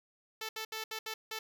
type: tone bursts at uneven times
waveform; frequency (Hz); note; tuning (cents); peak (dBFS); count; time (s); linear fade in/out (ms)
5% pulse; 440; A4; 0; -26; 6; 0.41-0.49 / 0.56-0.65 / 0.72-0.84 / 0.91-0.99 / 1.06-1.14 / 1.31-1.39; 5
effects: none